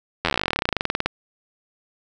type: slowing click train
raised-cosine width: 0.3 ms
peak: -4 dBFS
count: 30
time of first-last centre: 0.25-1.06 s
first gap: 11 ms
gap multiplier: 1.06
effects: none